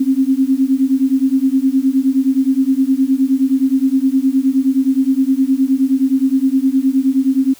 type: beating tone pair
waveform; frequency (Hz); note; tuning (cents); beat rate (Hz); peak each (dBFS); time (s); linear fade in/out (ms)
sine; 261.6 / 271.2; C4 / C#4; 0 / -38; 9.6; -14; 0-7.54; 10
effects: white hiss -44 dBFS RMS until 7.59 s